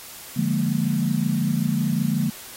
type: chord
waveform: sine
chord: Bb dominant seventh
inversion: first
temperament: equal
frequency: 146.83 / 174.61 / 207.7 / 233.1 Hz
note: D3 / F3 / Ab3 / Bb3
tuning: 0 / 0 / 0 / 0 cents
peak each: -25 dBFS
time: 0.36-2.3 s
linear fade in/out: 10 ms
effects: white hiss -40 dBFS RMS until 2.56 s + AAC 48 kbps